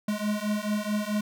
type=beating tone pair; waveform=square; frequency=207.7 / 212.3 Hz; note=G#3 / G#3; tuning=0 / +38 cents; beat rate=4.6 Hz; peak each=-30 dBFS; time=0.08-1.21 s; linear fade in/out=5 ms; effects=none